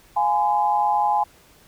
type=tone cluster; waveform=sine; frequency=703 / 833 / 1020 Hz; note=F5 / G#5 / C6; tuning=+11 / +5 / -44 cents; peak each=-27 / -18 / -25 dBFS; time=0.16-1.24 s; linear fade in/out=10 ms; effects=pink hiss -53 dBFS RMS until 1.67 s